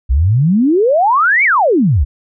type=exponential two-way sweep; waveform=sine; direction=up then down; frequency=58.27 to 2333 to 58.27 Hz; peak=-8 dBFS; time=0.09-2.05 s; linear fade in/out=20 ms; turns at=1.44 s; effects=none